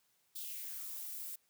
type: noise with high-pass filter sweep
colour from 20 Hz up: violet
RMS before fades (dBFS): -44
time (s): 0.35-1.36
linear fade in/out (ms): 10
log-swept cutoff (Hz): 3800 to 320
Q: 3.3
effects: white hiss -75 dBFS RMS until 1.49 s + high-pass 60 Hz 12 dB/octave